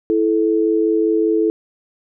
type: tone pair together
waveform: sine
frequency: 329.6 / 434.7 Hz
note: E4 / A4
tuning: 0 / -21 cents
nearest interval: perfect fourth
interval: 479 cents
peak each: -16 dBFS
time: 0.1-1.5 s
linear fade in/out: 0 ms
effects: none